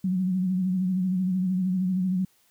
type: tone with vibrato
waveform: sine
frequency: 185 Hz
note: F#3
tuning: in tune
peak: -22 dBFS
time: 0.04-2.25 s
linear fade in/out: 5 ms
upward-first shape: sine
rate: 13 Hz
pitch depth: 53 cents each way
effects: white hiss -64 dBFS RMS until 2.5 s